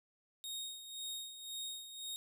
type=tone with tremolo; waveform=sawtooth; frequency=3729 Hz; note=A#7; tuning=in tune; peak=-37 dBFS; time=0.44-2.16 s; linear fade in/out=0 ms; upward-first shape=sine; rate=1.9 Hz; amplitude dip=65%; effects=none